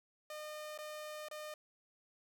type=tone with dropouts; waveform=sawtooth; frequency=608 Hz; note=D#5; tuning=40 cents flat; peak=-40 dBFS; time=0.3-1.54 s; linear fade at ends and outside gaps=2 ms; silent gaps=0.777-0.787 / 1.285-1.312 s; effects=none